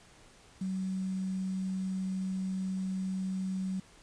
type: tone with quantisation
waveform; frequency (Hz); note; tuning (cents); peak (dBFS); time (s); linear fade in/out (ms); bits
sine; 188.8; F#3; +35; -31; 0.61-3.8; 5; 9
effects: pink hiss -58 dBFS RMS until 4.02 s + resampled to 22050 Hz